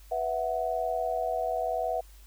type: chord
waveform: sine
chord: B suspended fourth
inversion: none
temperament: equal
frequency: 493.9 / 659.3 / 740 Hz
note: B4 / E5 / F#5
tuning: 0 / 0 / 0 cents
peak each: -34 / -30 / -31 dBFS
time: 0.11-2.01 s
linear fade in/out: 10 ms
effects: added 50 Hz sine -49 dBFS peak until 2.26 s + white hiss -59 dBFS RMS until 2.26 s